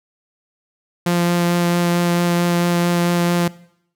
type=tone with vibrato; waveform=sawtooth; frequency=173.6 Hz; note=F3; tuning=10 cents flat; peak=-11 dBFS; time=1.06-3.48 s; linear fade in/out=5 ms; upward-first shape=sine; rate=4.5 Hz; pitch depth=9 cents each way; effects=noise-tail reverb RT60 0.7 s tail -20 dB re dry